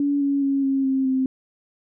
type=tone with pitch steps; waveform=sine; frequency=284.8 / 280.1 / 275.4 / 270.8 / 266.3 / 261.9 Hz; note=C#4 / C#4 / C#4 / C#4 / C4 / C4; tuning=+47 / +18 / -11 / -40 / +31 / +2 cents; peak=-18 dBFS; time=0-1.26 s; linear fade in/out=2 ms; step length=210 ms; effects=none